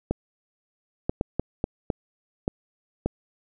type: clicks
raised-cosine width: 2 ms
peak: -10 dBFS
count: 8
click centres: 0.11 / 1.095 / 1.211 / 1.396 / 1.641 / 1.902 / 2.479 / 3.06 s
effects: none